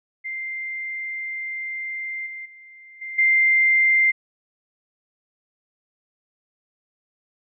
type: tone with level steps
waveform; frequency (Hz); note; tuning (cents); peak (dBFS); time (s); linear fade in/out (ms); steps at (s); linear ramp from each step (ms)
sine; 2093; C7; 0; -27 / -32 / -43 / -30 / -14; 0.24-4.12; 20; 2.26 / 2.45 / 3.01 / 3.18; 10
effects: none